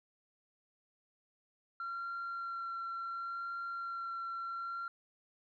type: tone with vibrato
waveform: sine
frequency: 1369 Hz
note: F6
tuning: 35 cents flat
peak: -36 dBFS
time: 1.8-4.88 s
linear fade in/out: 2 ms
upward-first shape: sine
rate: 0.7 Hz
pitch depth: 12 cents each way
effects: tanh soft clip ceiling -35 dBFS